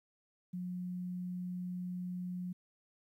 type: tone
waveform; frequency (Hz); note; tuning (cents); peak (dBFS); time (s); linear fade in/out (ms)
sine; 180; F#3; -47; -37; 0.53-2.53; 10
effects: 12-bit